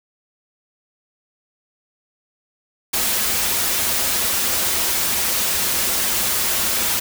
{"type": "noise with comb filter", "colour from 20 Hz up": "white", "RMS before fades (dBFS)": -20, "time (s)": [2.93, 7], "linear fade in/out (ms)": 10, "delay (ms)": 6.8, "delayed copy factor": -0.55, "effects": []}